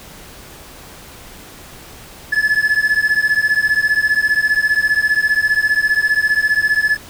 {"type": "beating tone pair", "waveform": "triangle", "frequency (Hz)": [1713, 1728], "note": ["A6", "A6"], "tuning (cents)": [-47, -32], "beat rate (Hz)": 15, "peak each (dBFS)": -14, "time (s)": [2.32, 6.97], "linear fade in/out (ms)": 10, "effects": ["pink hiss -38 dBFS RMS until 7.09 s"]}